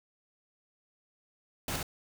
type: noise with echo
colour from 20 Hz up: pink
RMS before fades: -34 dBFS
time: 1.68-1.76 s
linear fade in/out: 2 ms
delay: 69 ms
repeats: 1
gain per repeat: -2 dB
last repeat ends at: 1.829 s
effects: none